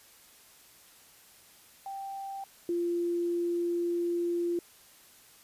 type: tone pair in turn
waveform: sine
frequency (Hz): 784 / 345.4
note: G5 / F4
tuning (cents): 0 / -19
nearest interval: octave + major second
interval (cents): 1419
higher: first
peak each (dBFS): -36 / -27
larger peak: second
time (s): 1.86-2.44 / 2.69-4.59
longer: second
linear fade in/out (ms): 2
effects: white hiss -57 dBFS RMS until 5.43 s + resampled to 32000 Hz

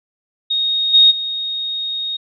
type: tone with level steps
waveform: sine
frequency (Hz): 3729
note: A#7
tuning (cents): 0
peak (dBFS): -15 / -6 / -20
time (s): 0.5-2.17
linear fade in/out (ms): 10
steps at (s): 0.93 / 1.1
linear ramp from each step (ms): 20
effects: none

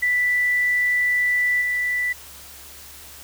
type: tone with level steps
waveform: sine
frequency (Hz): 1975.5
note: B6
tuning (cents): 0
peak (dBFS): -17 / -20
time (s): 0.02-2.13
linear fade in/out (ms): 10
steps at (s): 1.61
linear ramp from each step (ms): 10
effects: added 70 Hz sine -50 dBFS peak until 3.23 s + white hiss -42 dBFS RMS until 3.23 s

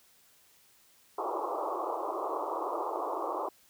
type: band-pass noise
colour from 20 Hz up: white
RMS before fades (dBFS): -34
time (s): 1.18-3.49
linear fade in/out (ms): 5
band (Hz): 320 to 1200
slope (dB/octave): 96
effects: white hiss -63 dBFS RMS until 3.69 s

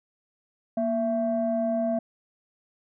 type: tone pair together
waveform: sine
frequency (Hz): 235.5 / 666.1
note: A#3 / E5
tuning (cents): +18 / +18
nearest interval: octave + tritone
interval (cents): 1800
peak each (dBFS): -26 / -24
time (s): 0.77-1.99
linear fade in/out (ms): 5
effects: tanh soft clip ceiling -17 dBFS

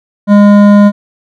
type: tone with hard clipping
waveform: triangle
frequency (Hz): 204.6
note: G#3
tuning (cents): -26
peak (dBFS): -3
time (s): 0.27-0.92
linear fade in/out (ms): 50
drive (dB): 16
effects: none

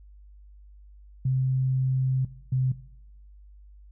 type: tone pair in turn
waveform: sine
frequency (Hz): 130.81 / 129.68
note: C3 / C3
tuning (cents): 0 / -15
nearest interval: unison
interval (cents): 15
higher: first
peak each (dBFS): -21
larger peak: neither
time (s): 1.25-2.25 / 2.52-2.72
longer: first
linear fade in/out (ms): 5
effects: noise-tail reverb RT60 0.8 s tail -19 dB re dry + added 50 Hz sine -47 dBFS peak until 3.91 s

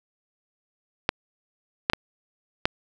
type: clicks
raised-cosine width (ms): 0.3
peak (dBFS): -3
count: 4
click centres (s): 1.091 / 1.899 / 1.934 / 2.655
effects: none

